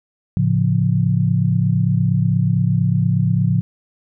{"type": "chord", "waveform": "sine", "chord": "A augmented", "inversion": "none", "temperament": "equal", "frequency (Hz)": [110, 138.59, 174.61], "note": ["A2", "C#3", "E#3"], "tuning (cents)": [0, 0, 0], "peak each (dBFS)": -18, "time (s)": [0.37, 3.61], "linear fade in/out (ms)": 0, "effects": []}